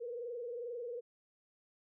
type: tone with frequency modulation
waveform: sine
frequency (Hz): 478.9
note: A#4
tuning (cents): +47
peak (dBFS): -39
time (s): 0-1.01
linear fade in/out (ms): 20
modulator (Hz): 22.4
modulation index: 1
effects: none